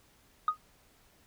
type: tone with exponential decay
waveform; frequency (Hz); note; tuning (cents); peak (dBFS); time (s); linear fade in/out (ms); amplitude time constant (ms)
sine; 1244.5; D#6; 0; -19; 0.48-0.57; 2; 19
effects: tanh soft clip ceiling -19 dBFS + pink hiss -64 dBFS RMS until 1.26 s